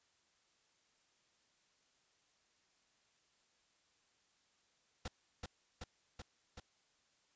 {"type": "noise with echo", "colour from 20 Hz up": "pink", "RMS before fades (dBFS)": -42, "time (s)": [5.05, 5.08], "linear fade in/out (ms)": 5, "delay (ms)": 380, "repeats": 4, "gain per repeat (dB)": -2, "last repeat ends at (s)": 6.6, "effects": ["white hiss -75 dBFS RMS until 7.35 s", "resampled to 16000 Hz"]}